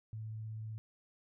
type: tone with vibrato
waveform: sine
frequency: 109.6 Hz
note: A2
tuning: 6 cents flat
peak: -40 dBFS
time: 0.13-0.78 s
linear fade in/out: 0 ms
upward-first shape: sine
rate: 16 Hz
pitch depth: 10 cents each way
effects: none